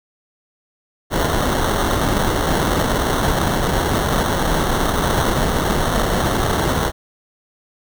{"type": "noise with sample-and-hold", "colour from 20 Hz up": "pink", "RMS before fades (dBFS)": -18, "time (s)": [1.1, 6.92], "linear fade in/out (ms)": 50, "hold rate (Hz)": 2450, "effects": []}